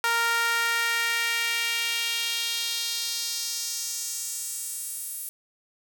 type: tone with high-pass filter sweep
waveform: sawtooth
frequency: 464.6 Hz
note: A#4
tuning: 6 cents flat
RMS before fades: -28 dBFS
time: 0.04-5.29 s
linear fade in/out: 0 ms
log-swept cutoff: 1200 to 11000 Hz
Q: 1.9
effects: none